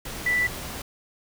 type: tone in noise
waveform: sine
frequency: 1975.5 Hz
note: B6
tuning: in tune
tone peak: -20 dBFS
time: 0.26-0.47 s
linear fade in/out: 5 ms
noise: pink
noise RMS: -35 dBFS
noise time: 0.05-0.82 s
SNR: +12 dB
effects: none